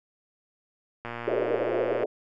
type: click train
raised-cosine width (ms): 0.5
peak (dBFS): -20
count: 117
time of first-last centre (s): 1.05-2.033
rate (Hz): 118
type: band-pass noise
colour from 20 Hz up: white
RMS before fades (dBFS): -27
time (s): 1.27-2.06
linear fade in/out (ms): 10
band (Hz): 340 to 600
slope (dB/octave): 48
effects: none